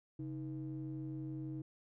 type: ring-modulated tone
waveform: triangle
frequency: 89.5 Hz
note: F2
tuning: 43 cents sharp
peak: -35 dBFS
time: 0.19-1.62 s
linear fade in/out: 5 ms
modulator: 225 Hz
effects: none